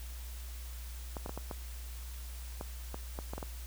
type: clicks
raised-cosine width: 1 ms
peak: -25 dBFS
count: 11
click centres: 1.168 / 1.261 / 1.294 / 1.376 / 1.512 / 2.611 / 2.944 / 3.189 / 3.335 / 3.38 / 3.428 s
effects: added 60 Hz sine -41 dBFS peak until 3.66 s + white hiss -52 dBFS RMS until 3.66 s